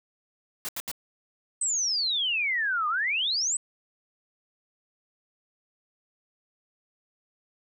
white noise bursts, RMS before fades -33 dBFS, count 3, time 0.65-0.915 s, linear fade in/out 0 ms, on 37 ms, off 77 ms
sine exponential two-way sweep, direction down then up, 8290 to 1187 to 8290 Hz, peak -24 dBFS, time 1.61-3.57 s, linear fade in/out 5 ms, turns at 2.88 s
effects none

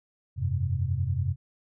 sine chord, F suspended second, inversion none, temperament equal with one note detuned, 87.31 / 98 / 130.28 Hz, F2 / G2 / C3, 0 / 0 / -7 cents, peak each -29 dBFS, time 0.36-1.36 s, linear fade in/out 50 ms, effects none

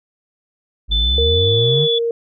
triangle exponential sweep, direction up, 50 to 157.7 Hz, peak -14 dBFS, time 0.88-1.88 s, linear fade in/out 50 ms
sine tone with pitch glide, 3520 to 3438 Hz, A7 to A7, 0 to -41 cents, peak -16 dBFS, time 0.91-1.99 s, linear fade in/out 10 ms, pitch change -41 cents, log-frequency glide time 1.06-1.77 s
sine tone, 465.2 Hz, A#4, 4 cents flat, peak -16 dBFS, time 1.18-2.11 s, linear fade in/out 2 ms
effects none

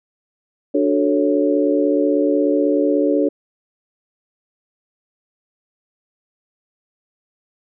sine chord, D major seventh, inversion none, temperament equal, 293.7 / 370 / 440 / 554.4 Hz, D4 / F#4 / A4 / C#5, 0 / 0 / 0 / 0 cents, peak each -17 / -22 / -20 / -20 dBFS, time 0.74-3.29 s, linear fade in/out 10 ms, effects none

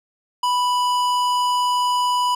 sine tone with tanh clipping, 987.8 Hz, B5, in tune, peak -19 dBFS, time 0.43-2.35 s, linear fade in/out 5 ms, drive 17 dB, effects none

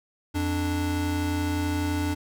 square tone pair together, 87.32 / 293.7 Hz, F2 / D4, 0 / 0 cents, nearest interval octave + major sixth, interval 2100 cents, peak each -28 dBFS, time 0.34-2.15 s, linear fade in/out 20 ms, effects none

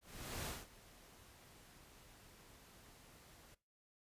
pink noise with ADSR envelope, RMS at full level -43 dBFS, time 0.01-3.55 s, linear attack 450 ms, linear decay 200 ms, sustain -19 dB, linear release 11 ms, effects noise-tail reverb RT60 0.3 s tail -20 dB re dry + resampled to 32000 Hz

